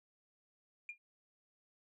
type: tone with exponential decay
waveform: sine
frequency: 2409 Hz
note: D7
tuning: 43 cents sharp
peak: -37 dBFS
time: 0.89-0.98 s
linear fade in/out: 2 ms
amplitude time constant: 19 ms
effects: tanh soft clip ceiling -37 dBFS